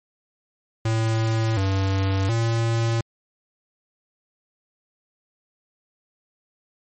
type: tone with pitch steps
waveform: square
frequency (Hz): 112.1 / 96.6 / 114.9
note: A2 / G2 / A#2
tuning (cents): +33 / -25 / -25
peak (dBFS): -20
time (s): 0.85-3.01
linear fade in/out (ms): 5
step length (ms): 720
effects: MP3 32 kbps